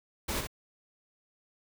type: noise with echo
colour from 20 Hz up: pink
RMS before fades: -33 dBFS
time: 0.28-0.41 s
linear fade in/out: 10 ms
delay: 62 ms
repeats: 1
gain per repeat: -5 dB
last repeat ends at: 0.472 s
effects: none